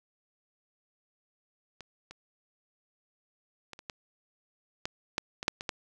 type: clicks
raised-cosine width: 0.2 ms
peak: -27 / -28 / -25 / -29 / -20 / -15 / -11 / -19 / -7 / -20 / -14 dBFS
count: 11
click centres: 1.807 / 2.11 / 3.733 / 3.791 / 3.898 / 4.855 / 5.181 / 5.429 / 5.481 / 5.609 / 5.692 s
effects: none